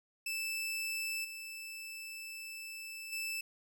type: tone with level steps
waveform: sawtooth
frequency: 2637 Hz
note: E7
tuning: in tune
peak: -32 / -40 / -33 dBFS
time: 0.26-3.41 s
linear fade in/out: 5 ms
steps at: 1.24 / 3.12 s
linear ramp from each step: 10 ms
effects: none